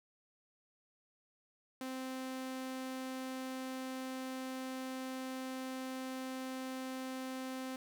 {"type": "tone", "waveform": "sawtooth", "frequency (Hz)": 260.3, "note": "C4", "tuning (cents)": -9, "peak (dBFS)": -36, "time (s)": [1.81, 7.76], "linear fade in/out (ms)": 2, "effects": []}